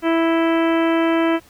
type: harmonic tone with a mistuned harmonic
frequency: 329.6 Hz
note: E4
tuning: in tune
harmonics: 1 / 2 / 3 / 4 / 5 / 6 / 7 / 8 / 9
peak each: -16 / -22 / -26 / -28 / -30 / -32 / -33 / -34 / -35 dBFS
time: 0.02-1.4 s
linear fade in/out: 50 ms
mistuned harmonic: 9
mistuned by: +70 cents
effects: pink hiss -50 dBFS RMS until 1.49 s